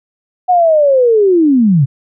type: linear sweep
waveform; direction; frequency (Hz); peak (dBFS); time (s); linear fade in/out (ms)
sine; down; 740 to 124.2; -6; 0.48-1.86; 20
effects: none